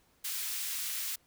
white high-pass noise, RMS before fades -36 dBFS, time 0.24-1.16 s, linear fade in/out 10 ms, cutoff 1900 Hz, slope 12 dB/octave, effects pink hiss -68 dBFS RMS until 1.26 s

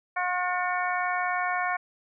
harmonic tone with a mistuned harmonic, 360.6 Hz, F#4, 45 cents flat, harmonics 2 / 3 / 4 / 5 / 6, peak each -29 / -31 / -32 / -33 / -34 dBFS, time 0.16-1.77 s, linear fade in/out 10 ms, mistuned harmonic 6, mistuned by +56 cents, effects none

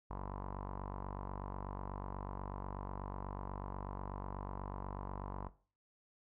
sawtooth tone with low-pass filter, 48.16 Hz, G1, 30 cents flat, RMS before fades -43 dBFS, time 0.1-5.49 s, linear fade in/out 10 ms, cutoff 1000 Hz, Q 5.4, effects noise-tail reverb RT60 0.4 s tail -17 dB re dry

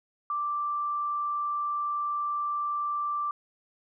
sine tone, 1174.7 Hz, D6, in tune, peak -27 dBFS, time 0.3-3.31 s, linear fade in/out 2 ms, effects none

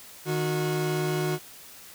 40% pulse tone pair together, 153.8 / 365.8 Hz, D#3 / F#4, -20 / -20 cents, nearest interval octave + minor third, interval 1500 cents, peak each -27 / -27 dBFS, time 0.25-1.39 s, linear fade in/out 50 ms, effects white hiss -47 dBFS RMS until 1.94 s

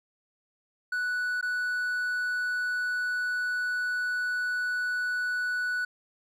triangle tone with dropouts, 1480 Hz, F#6, in tune, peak -25 dBFS, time 0.92-5.85 s, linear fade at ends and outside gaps 5 ms, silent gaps 1.412-1.426 s, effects none

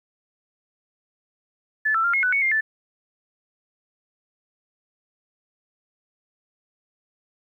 sine tone with pitch steps, 1737 / 1331 / 1393 / 2162 / 1491 / 2221 / 2113 / 1757 Hz, A6 / E6 / F6 / C#7 / F#6 / C#7 / C7 / A6, -23 / +16 / -5 / -44 / +13 / +3 / +16 / -3 cents, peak -18 dBFS, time 1.85-2.61 s, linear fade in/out 10 ms, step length 95 ms, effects 10-bit

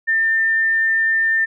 sine tone, 1798 Hz, A6, 37 cents sharp, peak -14 dBFS, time 0.07-1.46 s, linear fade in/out 20 ms, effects none

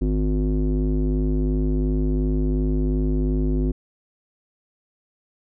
square tone with low-pass filter, 51.4 Hz, G#1, 17 cents flat, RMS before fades -21 dBFS, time 0.01-3.72 s, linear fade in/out 10 ms, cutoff 310 Hz, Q 5.5, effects none

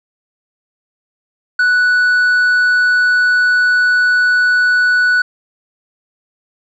sine tone with tanh clipping, 1480 Hz, F#6, in tune, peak -10 dBFS, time 1.59-5.22 s, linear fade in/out 5 ms, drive 4 dB, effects none

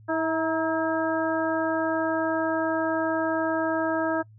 harmonic tone with a mistuned harmonic, 322.8 Hz, E4, 36 cents flat, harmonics 1 / 2 / 3 / 4 / 5, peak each -27 / -27 / -31 / -33 / -32 dBFS, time 0.08-4.23 s, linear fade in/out 20 ms, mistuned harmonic 3, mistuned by -45 cents, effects noise-tail reverb RT60 0.1 s tail -25 dB re dry + added 108 Hz sine -48 dBFS peak until 4.38 s

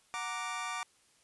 25% pulse chord, Gb augmented, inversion none, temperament equal with one note detuned, 737.4 / 932.3 / 1174.7 Hz, Gb5 / Bb5 / D6, -6 / 0 / 0 cents, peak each -39 / -38 / -34 dBFS, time 0.14-0.83 s, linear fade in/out 0 ms, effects white hiss -67 dBFS RMS until 1.23 s + resampled to 24000 Hz

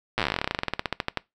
slowing click train, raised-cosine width 0.3 ms, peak -8 dBFS, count 30, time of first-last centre 0.18-1.173 s, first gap 8 ms, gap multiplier 1.09, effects noise-tail reverb RT60 0.2 s tail -22 dB re dry

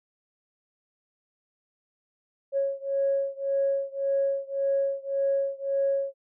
sine beating tone pair, 550 / 551.8 Hz, C#5 / C#5, -14 / -8 cents, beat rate 1.8 Hz, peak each -26 / -27 dBFS, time 2.52-6.14 s, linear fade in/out 50 ms, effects tanh soft clip ceiling -16 dBFS

